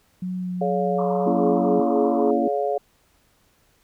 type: tone with vibrato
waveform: sine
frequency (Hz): 182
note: F#3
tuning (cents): -28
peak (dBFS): -25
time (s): 0.22-1.8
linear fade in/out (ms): 5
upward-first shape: sine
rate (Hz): 2.2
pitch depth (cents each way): 14
type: harmonic tone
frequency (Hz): 141.1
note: C#3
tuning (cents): +31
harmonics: 3 / 4 / 5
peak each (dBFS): -25 / -25 / -25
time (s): 0.61-2.78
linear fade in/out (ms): 5
type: band-pass noise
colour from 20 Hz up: pink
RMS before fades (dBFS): -36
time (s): 0.98-2.31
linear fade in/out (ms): 5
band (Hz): 870 to 1200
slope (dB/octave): 96
type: chord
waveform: sine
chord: A# half-diminished seventh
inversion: none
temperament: just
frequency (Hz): 233.1 / 279.7 / 335.6 / 419.5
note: A#3 / C#4 / E4 / G#4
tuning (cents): 0 / +16 / +31 / +17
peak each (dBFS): -25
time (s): 1.26-2.48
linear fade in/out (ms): 5
effects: pink hiss -62 dBFS RMS until 3.83 s